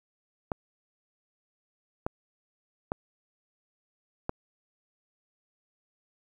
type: clicks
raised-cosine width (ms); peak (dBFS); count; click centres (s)
1; -15; 4; 0.518 / 2.065 / 2.919 / 4.294
effects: 9-bit